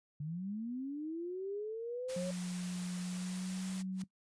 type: linear sweep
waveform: sine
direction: up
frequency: 142.8 to 555 Hz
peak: -37 dBFS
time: 0.2-2.31 s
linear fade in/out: 5 ms
type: noise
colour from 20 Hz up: white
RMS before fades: -47 dBFS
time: 2.08-3.83 s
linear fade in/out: 20 ms
type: tone with pitch glide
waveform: sine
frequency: 179.8 to 187.98 Hz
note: F#3 to F#3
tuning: -49 to +28 cents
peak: -36 dBFS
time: 2.16-4.04 s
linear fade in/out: 5 ms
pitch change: +77 cents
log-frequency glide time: 3.01-3.68 s
type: noise with exponential growth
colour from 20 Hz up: white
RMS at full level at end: -45 dBFS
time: 3.92-4.02 s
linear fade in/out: 2 ms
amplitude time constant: 20 ms
effects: noise-tail reverb RT60 0.1 s tail -18 dB re dry + resampled to 22050 Hz